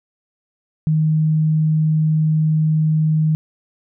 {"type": "tone", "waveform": "sine", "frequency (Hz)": 156.1, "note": "D#3", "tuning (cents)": 6, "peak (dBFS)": -13, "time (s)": [0.87, 3.35], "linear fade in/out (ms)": 0, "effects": []}